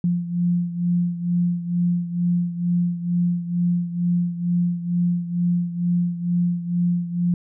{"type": "beating tone pair", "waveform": "sine", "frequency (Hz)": [174.2, 176.4], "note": ["F3", "F3"], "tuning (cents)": [-4, 18], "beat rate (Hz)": 2.2, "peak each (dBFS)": [-20, -25], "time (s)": [0.04, 7.34], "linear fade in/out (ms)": 2, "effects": []}